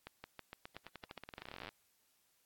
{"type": "accelerating click train", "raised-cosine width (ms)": 0.3, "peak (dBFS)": -30, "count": 30, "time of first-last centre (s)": [0.07, 1.69], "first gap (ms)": 170, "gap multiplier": 0.9, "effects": ["white hiss -75 dBFS RMS until 2.45 s", "AAC 64 kbps"]}